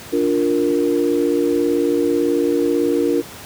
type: chord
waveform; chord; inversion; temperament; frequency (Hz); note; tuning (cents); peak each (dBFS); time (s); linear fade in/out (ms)
sine; Bb major; first; just; 291.4 / 349.6 / 466.2; D4 / F4 / Bb4; -13 / +2 / 0; -19; 0.12-3.22; 20
effects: pink hiss -36 dBFS RMS until 3.45 s + high-pass 80 Hz 12 dB/octave